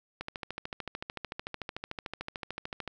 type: click train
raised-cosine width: 0.3 ms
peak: -20 dBFS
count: 37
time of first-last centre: 0.21-2.877 s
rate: 13.5 Hz
effects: none